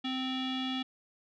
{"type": "tone with low-pass filter", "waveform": "square", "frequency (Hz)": 260, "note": "C4", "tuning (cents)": -11, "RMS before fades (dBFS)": -34, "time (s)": [0.04, 0.83], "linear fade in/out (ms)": 10, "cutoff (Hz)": 3300, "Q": 8.1, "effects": []}